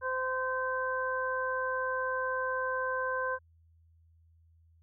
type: harmonic tone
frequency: 516 Hz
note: C5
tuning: 24 cents flat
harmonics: 1 / 2 / 3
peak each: -34 / -34 / -34 dBFS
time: 0.01-3.39 s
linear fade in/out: 50 ms
effects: added 82 Hz sine -60 dBFS peak until 4.82 s